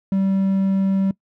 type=tone; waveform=triangle; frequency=193.4 Hz; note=G3; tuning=23 cents flat; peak=-14 dBFS; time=0.12-1.11 s; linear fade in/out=2 ms; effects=noise-tail reverb RT60 0.1 s tail -21 dB re dry